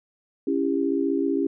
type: chord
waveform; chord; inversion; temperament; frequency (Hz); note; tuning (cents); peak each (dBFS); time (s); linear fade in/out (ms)
sine; C# diminished; none; just; 277.2 / 332.6 / 399.1; C#4 / E4 / G4; 0 / +16 / +31; -24 / -26 / -26; 0.47-1.47; 5
effects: none